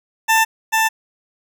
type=tone pair in turn; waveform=20% pulse; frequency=890 / 886.7 Hz; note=A5 / A5; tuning=+20 / +13 cents; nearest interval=unison; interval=7 cents; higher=first; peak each=-7 / -9 dBFS; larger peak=first; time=0.28-0.45 / 0.72-0.89 s; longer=neither; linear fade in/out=20 ms; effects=none